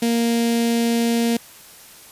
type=tone with notch filter; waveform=sawtooth; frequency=233.1 Hz; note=A#3; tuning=in tune; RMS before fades=-19 dBFS; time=0.02-1.37 s; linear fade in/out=5 ms; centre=1200 Hz; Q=0.72; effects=white hiss -44 dBFS RMS until 2.11 s + resampled to 32000 Hz